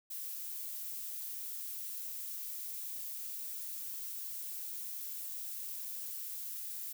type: noise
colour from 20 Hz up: violet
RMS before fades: -42 dBFS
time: 0.1-6.93 s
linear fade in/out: 10 ms
effects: none